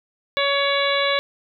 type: harmonic tone with a mistuned harmonic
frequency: 561 Hz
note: C#5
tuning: 21 cents sharp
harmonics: 1 / 2 / 3 / 4 / 5 / 6 / 7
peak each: -22 / -25 / -27 / -25 / -31 / -27 / -27 dBFS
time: 0.37-1.19 s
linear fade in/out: 0 ms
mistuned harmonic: 6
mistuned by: +38 cents
effects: none